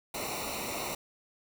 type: noise with comb filter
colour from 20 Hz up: pink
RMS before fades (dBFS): -36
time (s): 0.14-0.95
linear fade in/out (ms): 5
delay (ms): 0.61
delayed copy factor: -0.85
effects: none